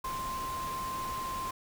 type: tone in noise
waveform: sine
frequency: 1046.5 Hz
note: C6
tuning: in tune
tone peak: -34 dBFS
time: 0.04-1.51 s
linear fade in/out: 5 ms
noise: pink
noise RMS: -42 dBFS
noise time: 0.04-1.51 s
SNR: +5 dB
effects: none